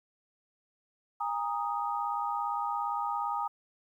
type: chord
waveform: sine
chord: Ab suspended second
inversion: none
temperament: equal with one note detuned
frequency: 814.9 / 932.3 / 1244.5 Hz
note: Ab5 / Bb5 / Eb6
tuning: -33 / 0 / 0 cents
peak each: -34 dBFS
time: 1.2-3.48 s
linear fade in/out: 10 ms
effects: 11-bit